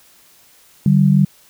sine tone pair together, 147.2 / 192.13 Hz, D3 / G3, +4 / -35 cents, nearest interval perfect fourth, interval 461 cents, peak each -12 dBFS, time 0.86-1.25 s, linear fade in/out 2 ms, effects white hiss -50 dBFS RMS until 1.49 s

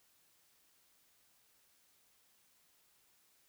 silence, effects white hiss -71 dBFS RMS until 3.48 s

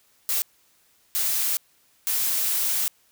blue noise bursts at uneven times, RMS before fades -24 dBFS, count 3, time 0.29-0.42 / 1.15-1.57 / 2.07-2.88 s, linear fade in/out 0 ms, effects white hiss -62 dBFS RMS until 3.11 s

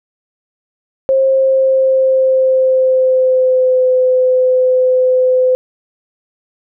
sine tone with pitch glide, 533 to 510.1 Hz, C5 to C5, +32 to -44 cents, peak -8 dBFS, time 1.09-5.55 s, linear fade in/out 0 ms, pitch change -76 cents, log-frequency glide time 1.24-3.87 s, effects none

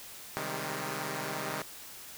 5% pulse chord, Ab major seventh, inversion first, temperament equal with one note detuned, 132.49 / 155.56 / 196 / 207.7 Hz, C3 / Eb3 / G3 / Ab3, +22 / 0 / 0 / 0 cents, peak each -28 / -27 / -29 / -32 dBFS, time 0.37-1.62 s, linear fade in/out 0 ms, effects white hiss -47 dBFS RMS until 2.17 s

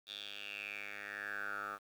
10% pulse tone with band-pass filter sweep, 101.9 Hz, G#2, 32 cents flat, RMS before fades -44 dBFS, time 0.06-1.79 s, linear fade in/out 50 ms, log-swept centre 3700 to 1200 Hz, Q 7.3, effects 10-bit

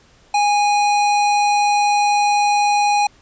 square tone, 824 Hz, G#5, 14 cents flat, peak -14 dBFS, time 0.34-3.07 s, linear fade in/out 5 ms, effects pink hiss -52 dBFS RMS until 3.21 s + resampled to 16000 Hz

